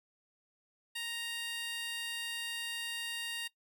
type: tone with high-pass filter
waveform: 15% pulse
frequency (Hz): 932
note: A#5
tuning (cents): -1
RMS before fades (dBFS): -39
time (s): 0.95-3.48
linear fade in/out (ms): 10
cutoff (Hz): 2500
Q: 1.1
effects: noise-tail reverb RT60 0.1 s tail -20 dB re dry